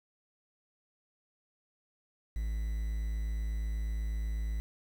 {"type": "tone with quantisation", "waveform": "triangle", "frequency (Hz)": 54.1, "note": "A1", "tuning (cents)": -29, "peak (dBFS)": -29, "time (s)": [2.36, 4.6], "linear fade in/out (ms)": 0, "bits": 9, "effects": []}